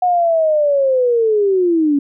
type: linear sweep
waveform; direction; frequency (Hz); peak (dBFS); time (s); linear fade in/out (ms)
sine; down; 731 to 277.2; -11; 0.02-1.99; 5
effects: none